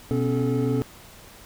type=tone cluster; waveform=triangle; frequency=124.7 / 250.4 / 277 / 433.1 Hz; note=B2 / B3 / C#4 / A4; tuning=+17 / +24 / -1 / -27 cents; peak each=-23 / -25 / -25 / -25 dBFS; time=0.11-0.82 s; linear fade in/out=0 ms; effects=pink hiss -47 dBFS RMS until 1.45 s